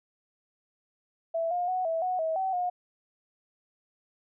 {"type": "tone with pitch steps", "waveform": "sine", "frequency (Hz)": [661, 711, 739, 654, 735, 643, 762, 718], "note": ["E5", "F5", "F#5", "E5", "F#5", "E5", "G5", "F5"], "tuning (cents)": [5, 31, -2, -14, -12, -43, -49, 48], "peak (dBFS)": -26, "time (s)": [1.34, 2.7], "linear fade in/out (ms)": 10, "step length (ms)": 170, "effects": []}